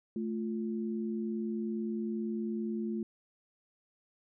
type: tone pair together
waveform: sine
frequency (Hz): 219.4 / 349.2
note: A3 / F4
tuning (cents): -5 / 0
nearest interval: minor sixth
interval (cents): 805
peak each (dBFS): -33 / -38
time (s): 0.16-3.03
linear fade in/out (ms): 2
effects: none